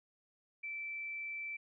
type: tone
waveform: sine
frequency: 2328 Hz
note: D7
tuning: 16 cents flat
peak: -39 dBFS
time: 0.63-1.57 s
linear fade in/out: 10 ms
effects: none